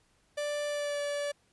45% pulse tone with pitch glide, 587.3 to 577.5 Hz, D5 to D5, 0 to -29 cents, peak -31 dBFS, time 0.37-1.32 s, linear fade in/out 10 ms, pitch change -29 cents, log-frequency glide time 0.67-1 s, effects pink hiss -69 dBFS RMS until 1.52 s + resampled to 24000 Hz

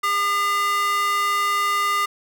square tone with high-pass filter, 404.4 Hz, G#4, 46 cents flat, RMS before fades -21 dBFS, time 0.03-2.06 s, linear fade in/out 10 ms, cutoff 1400 Hz, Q 5.3, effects none

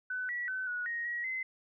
sine tone with pitch steps, 1504 / 1937 / 1519 / 1462 / 1874 / 1907 / 2052 Hz, F#6 / B6 / F#6 / F#6 / A#6 / A#6 / C7, +28 / -34 / +45 / -21 / +9 / +39 / -34 cents, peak -33 dBFS, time 0.1-1.43 s, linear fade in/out 5 ms, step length 190 ms, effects none

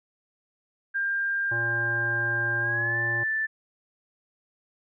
sine tone with pitch glide, 1597 to 1761.8 Hz, G6 to A6, +32 to +2 cents, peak -24 dBFS, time 0.94-3.47 s, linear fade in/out 20 ms, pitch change +170 cents, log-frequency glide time 2.6-2.98 s
harmonic tone, 116.54 Hz, A#2, in tune, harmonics 1 / 3 / 5 / 7 / 9, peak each -33 / -38 / -40 / -41 / -43 dBFS, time 1.51-3.24 s, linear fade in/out 10 ms
effects none

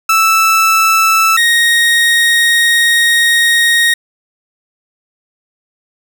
30% pulse tone pair in turn, 1318.5 / 1868.8 Hz, E6 / A#6, 0 / +4 cents, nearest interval tritone, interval 604 cents, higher second, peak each -5 dBFS, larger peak neither, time 0.09-1.37 / 1.37-3.94 s, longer second, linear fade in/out 5 ms, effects none

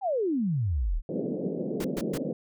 sine exponential sweep, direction down, 830.6 to 32.33 Hz, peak -24 dBFS, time 0.01-1.02 s, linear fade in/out 50 ms
pink band-pass noise, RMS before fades -31 dBFS, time 1.09-2.33 s, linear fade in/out 2 ms, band 160 to 560 Hz, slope 48 dB/octave
pink noise bursts, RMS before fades -37 dBFS, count 3, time 1.8-2.178 s, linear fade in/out 5 ms, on 46 ms, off 120 ms
effects none

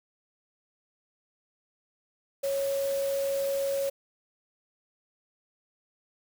sine tone in noise, 552 Hz, C#5, 7 cents flat, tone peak -26 dBFS, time 2.43-3.9 s, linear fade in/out 10 ms, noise white, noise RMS -41 dBFS, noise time 2.43-3.9 s, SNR +12 dB, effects none

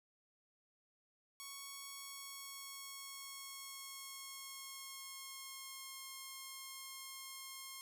5% pulse tone with pitch glide, 1108.7 to 1071.6 Hz, C#6 to C6, 0 to +41 cents, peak -36 dBFS, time 1.4-7.81 s, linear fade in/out 0 ms, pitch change -59 cents, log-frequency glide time 1.93-6.04 s, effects none

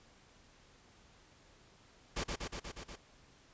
pink noise with echo, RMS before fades -36 dBFS, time 2.16-2.24 s, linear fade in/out 10 ms, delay 120 ms, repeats 6, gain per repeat -2 dB, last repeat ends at 2.96 s, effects pink hiss -63 dBFS RMS until 3.53 s + resampled to 16000 Hz

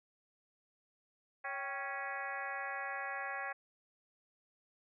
harmonic tone with a mistuned harmonic, 277.2 Hz, C#4, in tune, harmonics 2 / 3 / 4 / 5 / 6 / 7 / 8 / 9, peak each -49 / -44 / -46 / -49 / -43 / -45 / -50 / -53 dBFS, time 1.44-3.53 s, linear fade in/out 10 ms, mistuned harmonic 3, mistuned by -96 cents, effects none

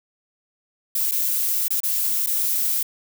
violet noise with dropouts, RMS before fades -22 dBFS, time 0.95-2.83 s, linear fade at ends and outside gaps 5 ms, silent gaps 1.113-1.118 / 1.682-1.705 / 1.804-1.833 / 2.263-2.27 s, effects none

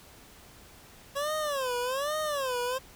25% pulse tone with vibrato, 549 Hz, C#5, 17 cents flat, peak -25 dBFS, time 1.15-2.79 s, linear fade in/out 20 ms, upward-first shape sine, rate 1.2 Hz, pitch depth 210 cents each way, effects pink hiss -53 dBFS RMS until 2.95 s

